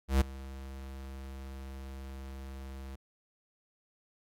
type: tone with ADSR envelope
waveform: square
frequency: 67 Hz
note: C2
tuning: 42 cents sharp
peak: -21 dBFS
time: 0.08-2.96 s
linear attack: 130 ms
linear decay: 10 ms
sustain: -21 dB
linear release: 10 ms
effects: AAC 64 kbps